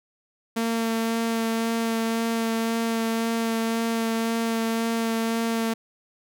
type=tone with vibrato; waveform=sawtooth; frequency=227.5 Hz; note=A#3; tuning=42 cents flat; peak=-19 dBFS; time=0.56-5.74 s; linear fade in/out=10 ms; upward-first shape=sine; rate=1.9 Hz; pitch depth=11 cents each way; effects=none